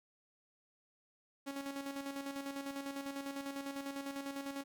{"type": "tone with tremolo", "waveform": "sawtooth", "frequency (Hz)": 277.2, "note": "C#4", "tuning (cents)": 0, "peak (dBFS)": -35, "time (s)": [1.46, 4.64], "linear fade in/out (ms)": 20, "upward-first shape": "square", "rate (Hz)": 10, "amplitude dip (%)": 50, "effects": []}